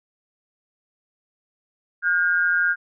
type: tone pair together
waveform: sine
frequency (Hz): 1432 / 1606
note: F6 / G6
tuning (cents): +43 / +41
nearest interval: major second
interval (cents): 198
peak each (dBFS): -20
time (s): 2.02-2.76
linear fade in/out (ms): 50
effects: none